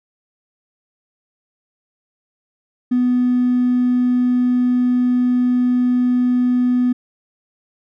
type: tone with hard clipping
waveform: triangle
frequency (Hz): 248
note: B3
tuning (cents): +7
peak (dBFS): -13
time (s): 2.91-6.93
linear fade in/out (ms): 10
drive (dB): 3
effects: none